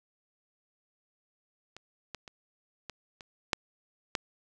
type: clicks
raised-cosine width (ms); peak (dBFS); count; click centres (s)
0.2; -28 / -21 / -28 / -22 / -28 / -8 / -11; 7; 1.766 / 2.147 / 2.278 / 2.897 / 3.208 / 3.532 / 4.152
effects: none